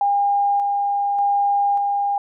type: tone with tremolo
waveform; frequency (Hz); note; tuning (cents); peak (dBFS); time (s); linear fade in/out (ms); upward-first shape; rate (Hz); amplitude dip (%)
sine; 807; G#5; -50; -15; 0.01-2.18; 2; square; 0.85; 25
effects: none